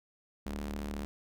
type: ring-modulated tone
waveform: sawtooth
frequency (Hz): 74.1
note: D2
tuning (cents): +16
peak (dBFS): -29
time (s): 0.46-1.05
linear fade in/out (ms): 0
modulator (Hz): 131
effects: none